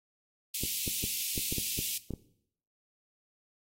white high-pass noise, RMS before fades -34 dBFS, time 0.54-1.98 s, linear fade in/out 5 ms, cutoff 2400 Hz, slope 48 dB/octave
clicks, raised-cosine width 3 ms, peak -23 dBFS, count 9, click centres 0.636 / 0.878 / 1.04 / 1.378 / 1.525 / 1.583 / 1.79 / 2.107 / 2.137 s
effects noise-tail reverb RT60 0.7 s tail -18 dB re dry + AAC 48 kbps

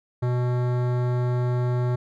sine tone with hard clipping, 123.47 Hz, B2, in tune, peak -23 dBFS, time 0.22-1.96 s, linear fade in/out 10 ms, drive 17 dB, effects none

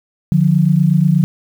sine tone pair together, 149.6 / 177.9 Hz, D3 / F3, +32 / +32 cents, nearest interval minor third, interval 300 cents, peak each -12 dBFS, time 0.32-1.24 s, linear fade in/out 0 ms, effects 7-bit

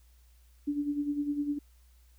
sine tone with tremolo, 290 Hz, D4, 22 cents flat, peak -26 dBFS, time 0.67-1.59 s, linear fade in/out 10 ms, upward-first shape sine, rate 9.9 Hz, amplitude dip 65%, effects added 60 Hz sine -57 dBFS peak until 2.18 s + white hiss -69 dBFS RMS until 2.18 s

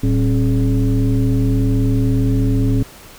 sine tone with frequency modulation, 115.8 Hz, A#2, 11 cents flat, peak -12 dBFS, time 0.03-2.83 s, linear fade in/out 5 ms, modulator 154 Hz, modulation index 1.2, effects pink hiss -40 dBFS RMS until 3.18 s

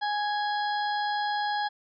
harmonic tone, 830.6 Hz, G#5, in tune, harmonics 1 / 2 / 4 / 5 / 6, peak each -27 / -33 / -39 / -41 / -43 dBFS, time 0.01-1.69 s, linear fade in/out 20 ms, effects none

